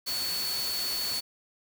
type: tone in noise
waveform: sine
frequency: 4435 Hz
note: C#8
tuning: in tune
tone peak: -30 dBFS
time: 0.06-1.21 s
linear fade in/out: 20 ms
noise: white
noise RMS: -35 dBFS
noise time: 0.06-1.21 s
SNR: +2 dB
effects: none